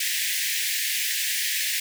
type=high-pass noise; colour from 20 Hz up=pink; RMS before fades=-26 dBFS; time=0-1.8 s; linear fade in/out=5 ms; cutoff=1700 Hz; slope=96 dB/octave; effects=none